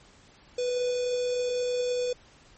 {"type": "tone with notch filter", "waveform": "square", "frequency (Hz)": 493.9, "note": "B4", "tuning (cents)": 0, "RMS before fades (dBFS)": -28, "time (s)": [0.58, 2.13], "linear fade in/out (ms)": 5, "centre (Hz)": 1600, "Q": 0.59, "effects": ["pink hiss -56 dBFS RMS until 2.57 s", "MP3 32 kbps"]}